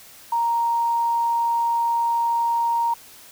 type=tone with tanh clipping; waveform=triangle; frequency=933 Hz; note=A#5; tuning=1 cent sharp; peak=-18 dBFS; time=0.32-2.94 s; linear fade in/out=5 ms; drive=3 dB; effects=white hiss -46 dBFS RMS until 3.31 s